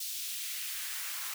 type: noise with high-pass filter sweep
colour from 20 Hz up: white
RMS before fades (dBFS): -38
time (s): 0-1.34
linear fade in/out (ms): 5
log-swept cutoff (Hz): 4000 to 1100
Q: 1.3
effects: none